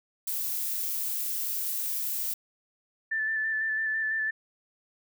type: noise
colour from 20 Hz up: violet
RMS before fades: -31 dBFS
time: 0.27-2.34 s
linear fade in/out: 5 ms
type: tone with vibrato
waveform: sine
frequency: 1760 Hz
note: A6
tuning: in tune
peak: -26 dBFS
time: 3.11-4.31 s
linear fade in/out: 10 ms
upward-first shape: square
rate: 6 Hz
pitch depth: 17 cents each way
effects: none